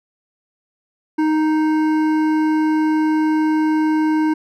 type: tone with hard clipping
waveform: sine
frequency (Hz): 311.1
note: D#4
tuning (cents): 0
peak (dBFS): -16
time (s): 1.18-4.34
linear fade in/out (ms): 10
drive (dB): 11
effects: none